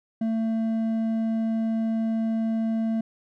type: tone with hard clipping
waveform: sine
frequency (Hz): 223.9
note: A3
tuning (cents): +30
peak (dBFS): -24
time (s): 0.21-3.01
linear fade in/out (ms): 5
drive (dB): 5
effects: none